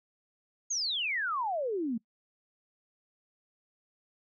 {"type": "exponential sweep", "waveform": "sine", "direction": "down", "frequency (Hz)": [6760, 214.4], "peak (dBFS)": -29, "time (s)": [0.7, 1.98], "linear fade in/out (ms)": 10, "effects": ["noise-tail reverb RT60 0.1 s tail -24 dB re dry"]}